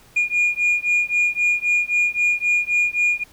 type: beating tone pair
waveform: sine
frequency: 2429 / 2432.8 Hz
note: D#7 / D#7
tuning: -42 / -40 cents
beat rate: 3.8 Hz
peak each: -18 dBFS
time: 0.16-3.24 s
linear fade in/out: 10 ms
effects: tanh soft clip ceiling -13 dBFS + pink hiss -51 dBFS RMS until 3.32 s

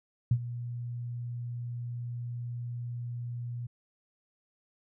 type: tone with ADSR envelope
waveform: sine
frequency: 120.3 Hz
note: B2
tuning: 45 cents flat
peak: -19 dBFS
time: 0.31-3.67 s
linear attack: 4 ms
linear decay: 64 ms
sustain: -15 dB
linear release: 10 ms
effects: none

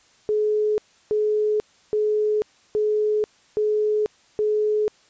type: tone bursts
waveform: sine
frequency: 424.8 Hz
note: G#4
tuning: 39 cents sharp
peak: -18 dBFS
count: 6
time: 0.29-4.88 s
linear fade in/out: 0 ms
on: 490 ms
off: 330 ms
effects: white hiss -57 dBFS RMS until 5.09 s + resampled to 16000 Hz

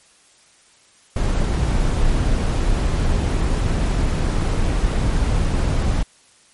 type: noise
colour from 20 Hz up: brown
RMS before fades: -18 dBFS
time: 1.16-6.03 s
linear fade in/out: 5 ms
effects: white hiss -53 dBFS RMS until 6.53 s + MP3 48 kbps

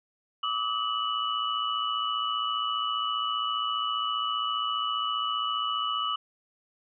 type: tone cluster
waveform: sine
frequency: 1159 / 1274 / 2955 Hz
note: D6 / D#6 / F#7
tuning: -23 / +41 / -3 cents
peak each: -31 dBFS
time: 0.43-6.16 s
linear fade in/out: 5 ms
effects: none

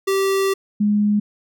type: tone pair in turn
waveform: square / sine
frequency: 388.8 / 207.8 Hz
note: G4 / G#3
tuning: -14 / +1 cents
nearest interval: major seventh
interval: 1085 cents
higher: first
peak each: -17 / -14 dBFS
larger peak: second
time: 0.07-0.54 / 0.8-1.2 s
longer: first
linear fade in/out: 10 ms
effects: none

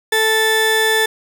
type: tone pair together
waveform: 30% pulse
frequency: 440 / 1760 Hz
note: A4 / A6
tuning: 0 / 0 cents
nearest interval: 2 octaves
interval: 2400 cents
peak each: -14 dBFS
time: 0.12-1.06 s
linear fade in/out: 5 ms
effects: none

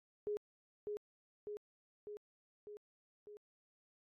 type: tone with echo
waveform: sine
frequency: 416.6 Hz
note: G#4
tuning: 5 cents sharp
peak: -36 dBFS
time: 0.27-0.37 s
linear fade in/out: 0 ms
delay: 600 ms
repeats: 5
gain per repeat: -3 dB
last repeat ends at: 3.37 s
effects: AAC 64 kbps

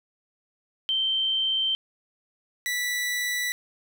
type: tone pair in turn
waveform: sine / sawtooth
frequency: 3121 / 1966.1 Hz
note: G7 / B6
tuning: -8 / -8 cents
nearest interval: minor sixth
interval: 800 cents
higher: first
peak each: -22 dBFS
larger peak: neither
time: 0.89-1.75 / 2.66-3.52 s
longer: neither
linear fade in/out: 0 ms
effects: none

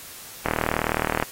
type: click train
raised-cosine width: 0.5 ms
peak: -7 dBFS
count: 31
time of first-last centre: 0.46-1.225 s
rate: 39.2 Hz
effects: white hiss -41 dBFS RMS until 1.31 s + AAC 48 kbps

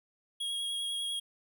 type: tone with vibrato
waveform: square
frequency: 3290 Hz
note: G#7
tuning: 17 cents flat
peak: -33 dBFS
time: 0.4-1.2 s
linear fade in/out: 10 ms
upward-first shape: triangle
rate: 10 Hz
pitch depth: 20 cents each way
effects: none

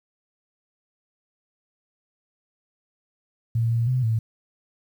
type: tone with pitch steps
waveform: sine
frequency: 115.1 / 116.3 / 127.5 / 112.3 Hz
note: A#2 / A#2 / C3 / A2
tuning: -22 / -4 / -44 / +36 cents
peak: -19 dBFS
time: 3.55-4.19 s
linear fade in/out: 5 ms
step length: 160 ms
effects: 9-bit

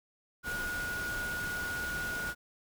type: tone in noise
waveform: sine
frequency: 1447 Hz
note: F#6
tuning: 39 cents flat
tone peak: -34 dBFS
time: 0.43-2.35 s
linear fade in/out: 50 ms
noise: pink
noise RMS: -41 dBFS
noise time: 0.43-2.35 s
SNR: +4 dB
effects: none

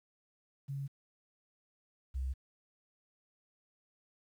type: tone pair in turn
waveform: sine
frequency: 138.59 / 65.41 Hz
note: C#3 / C2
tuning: 0 / 0 cents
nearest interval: octave + minor second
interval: 1300 cents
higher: first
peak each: -36 / -33 dBFS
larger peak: second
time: 0.68-0.88 / 2.14-2.34 s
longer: neither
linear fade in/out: 20 ms
effects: 11-bit

